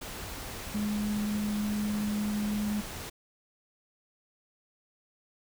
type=tone in noise; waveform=sine; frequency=209.2 Hz; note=G#3; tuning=13 cents sharp; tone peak=-28 dBFS; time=0.74-2.81 s; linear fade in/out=10 ms; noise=pink; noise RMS=-40 dBFS; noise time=0.01-3.1 s; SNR=+9 dB; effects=none